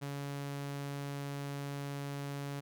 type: tone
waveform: sawtooth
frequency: 141.3 Hz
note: C#3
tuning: 34 cents sharp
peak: -34 dBFS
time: 0.01-2.61 s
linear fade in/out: 20 ms
effects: none